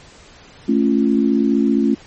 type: chord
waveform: sine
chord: A augmented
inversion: none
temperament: just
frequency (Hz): 220 / 275 / 343.8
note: A3 / C#4 / E#4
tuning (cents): 0 / -14 / -27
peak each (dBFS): -16 / -16 / -20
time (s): 0.68-1.95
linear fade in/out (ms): 10
effects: pink hiss -44 dBFS RMS until 2.06 s + MP3 32 kbps